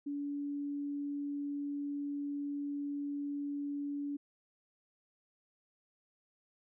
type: tone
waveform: sine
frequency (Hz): 286.3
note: D4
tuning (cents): -44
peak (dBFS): -35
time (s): 0.06-4.17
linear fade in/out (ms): 10
effects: none